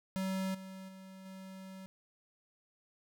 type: tone with level steps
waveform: square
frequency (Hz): 190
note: F#3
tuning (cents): +46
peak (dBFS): -34 / -46 / -50 / -47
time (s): 0.16-1.86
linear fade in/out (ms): 0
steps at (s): 0.54 / 0.88 / 1.25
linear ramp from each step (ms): 10
effects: none